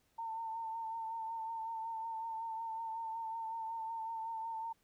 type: tone with vibrato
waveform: sine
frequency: 902 Hz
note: A5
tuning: 43 cents sharp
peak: -38 dBFS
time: 0.18-4.73 s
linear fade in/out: 10 ms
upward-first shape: sine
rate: 5.4 Hz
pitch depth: 31 cents each way
effects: pink hiss -75 dBFS RMS until 4.83 s